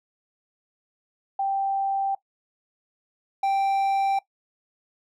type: tone pair in turn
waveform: sine / triangle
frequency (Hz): 784 / 784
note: G5 / G5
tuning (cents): 0 / 0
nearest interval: unison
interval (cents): 0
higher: neither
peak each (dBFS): -22 / -18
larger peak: second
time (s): 1.39-2.15 / 3.43-4.19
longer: neither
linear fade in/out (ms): 5
effects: noise-tail reverb RT60 0.1 s tail -18 dB re dry